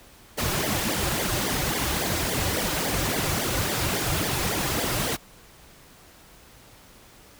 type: noise with flanger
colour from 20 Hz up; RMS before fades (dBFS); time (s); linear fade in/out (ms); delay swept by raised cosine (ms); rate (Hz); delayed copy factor
pink; -26; 0.37-5.17; 20; 0.73 to 4.63; 3.6; -1
effects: pink hiss -51 dBFS RMS until 7.39 s